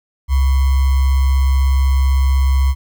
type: tone with sample-and-hold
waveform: sine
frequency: 67 Hz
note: C2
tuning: 42 cents sharp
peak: -10 dBFS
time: 0.28-2.75 s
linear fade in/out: 50 ms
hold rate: 1050 Hz
effects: none